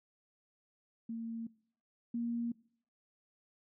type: tone pair in turn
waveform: sine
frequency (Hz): 228.4 / 235.1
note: A#3 / A#3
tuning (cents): -35 / +15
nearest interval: minor second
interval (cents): 50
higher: second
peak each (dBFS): -37 / -33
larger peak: second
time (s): 1.09-1.47 / 2.14-2.52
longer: neither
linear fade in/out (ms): 5
effects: noise-tail reverb RT60 0.6 s tail -22 dB re dry